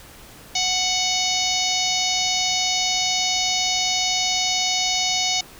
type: harmonic tone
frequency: 740 Hz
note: F#5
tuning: in tune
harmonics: 1 / 3 / 4 / 5 / 6 / 7 / 8 / 9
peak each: -28 / -28 / -28 / -26 / -28 / -27 / -28 / -29 dBFS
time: 0.55-5.41 s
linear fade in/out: 5 ms
effects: pink hiss -44 dBFS RMS until 5.59 s